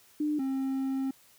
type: tone pair in turn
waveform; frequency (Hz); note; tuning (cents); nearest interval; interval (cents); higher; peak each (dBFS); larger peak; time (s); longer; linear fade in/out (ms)
sine / triangle; 300 / 267.3; D4 / C4; +37 / +37; major second; 200; first; -26; neither; 0.2-0.39 / 0.39-1.11; second; 5
effects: white hiss -60 dBFS RMS until 1.38 s